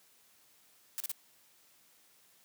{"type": "noise bursts", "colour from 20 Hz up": "blue", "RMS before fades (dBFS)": -36, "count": 3, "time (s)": [0.98, 1.116], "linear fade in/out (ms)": 0, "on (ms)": 22, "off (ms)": 35, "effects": ["white hiss -65 dBFS RMS until 2.44 s", "high-pass 100 Hz 12 dB/octave"]}